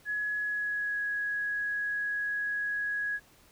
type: tone with pitch glide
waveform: sine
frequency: 1687 to 1666.7 Hz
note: G#6 to G#6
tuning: +27 to +6 cents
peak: -29 dBFS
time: 0.05-3.2 s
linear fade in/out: 50 ms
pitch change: -21 cents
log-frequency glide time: 0.4-1 s
effects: pink hiss -60 dBFS RMS until 3.51 s